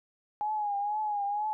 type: tone with vibrato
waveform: sine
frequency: 830.6 Hz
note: G#5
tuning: in tune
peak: -28 dBFS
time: 0.41-1.53 s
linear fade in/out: 0 ms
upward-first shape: triangle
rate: 2.1 Hz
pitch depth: 70 cents each way
effects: none